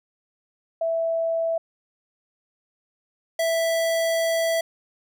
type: tone pair in turn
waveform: sine / square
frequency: 659.3 / 659.3 Hz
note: E5 / E5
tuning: 0 / 0 cents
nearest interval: unison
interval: 0 cents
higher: neither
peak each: -21 dBFS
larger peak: neither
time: 0.81-1.58 / 3.39-4.61 s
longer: second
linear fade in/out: 5 ms
effects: none